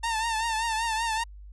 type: tone with vibrato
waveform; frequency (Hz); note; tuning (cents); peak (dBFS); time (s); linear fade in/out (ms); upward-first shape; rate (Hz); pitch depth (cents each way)
sawtooth; 901; A5; +41; -22; 0.03-1.24; 10; triangle; 5.2; 74
effects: added 50 Hz sine -42 dBFS peak until 1.52 s + resampled to 24000 Hz